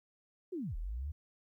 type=linear two-way sweep; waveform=sine; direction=down then up; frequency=392 to 35.13 to 78.8 Hz; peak=-36 dBFS; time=0.52-1.12 s; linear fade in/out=10 ms; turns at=0.76 s; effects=13-bit